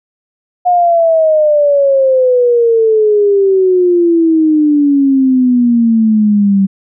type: exponential sweep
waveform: sine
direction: down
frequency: 723 to 192.6 Hz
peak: -6 dBFS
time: 0.65-6.67 s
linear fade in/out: 20 ms
effects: none